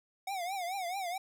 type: tone with vibrato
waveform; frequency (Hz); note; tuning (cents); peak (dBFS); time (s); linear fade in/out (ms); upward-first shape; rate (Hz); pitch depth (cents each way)
square; 740; F#5; 0; -35; 0.27-1.18; 5; triangle; 4.6; 160
effects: none

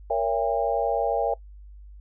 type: chord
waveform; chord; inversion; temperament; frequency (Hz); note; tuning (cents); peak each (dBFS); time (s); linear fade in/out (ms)
sine; A# diminished seventh; none; just; 466.2 / 559.4 / 671.3 / 805.5; A#4 / C#5 / E5 / G5; 0 / +16 / +31 / +47; -27; 0.1-1.34; 5
effects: noise-tail reverb RT60 0.1 s tail -21 dB re dry + added 50 Hz sine -42 dBFS peak until 2 s

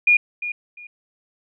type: tone with echo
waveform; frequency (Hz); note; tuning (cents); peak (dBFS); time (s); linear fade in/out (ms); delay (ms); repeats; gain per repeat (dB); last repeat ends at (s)
sine; 2433; D#7; -39; -11; 0.07-0.17; 5; 350; 2; -13; 0.87
effects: none

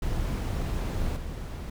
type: noise with level steps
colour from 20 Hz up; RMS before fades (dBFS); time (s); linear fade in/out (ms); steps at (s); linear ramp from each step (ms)
brown; -29 / -35; 0.02-1.7; 5; 1.16; 5
effects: none

